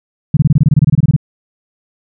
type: tone bursts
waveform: sine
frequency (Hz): 146.8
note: D3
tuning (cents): 0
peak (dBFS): -4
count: 16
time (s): 0.34-1.164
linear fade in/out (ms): 5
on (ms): 29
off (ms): 24
effects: none